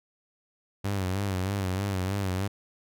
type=tone with vibrato; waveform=sawtooth; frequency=96.2 Hz; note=G2; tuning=32 cents flat; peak=-23 dBFS; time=0.84-2.48 s; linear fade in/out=10 ms; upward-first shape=sine; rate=3.2 Hz; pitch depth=84 cents each way; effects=none